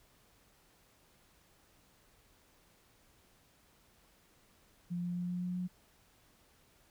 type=tone with pitch steps; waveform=sine; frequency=174.9 / 176.01 / 177.14 / 178.27 / 179.4 / 180.55 Hz; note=F3 / F3 / F3 / F3 / F3 / F#3; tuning=+3 / +14 / +25 / +36 / +47 / -42 cents; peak=-34 dBFS; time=4.9-5.68 s; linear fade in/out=20 ms; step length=130 ms; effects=pink hiss -67 dBFS RMS until 6.9 s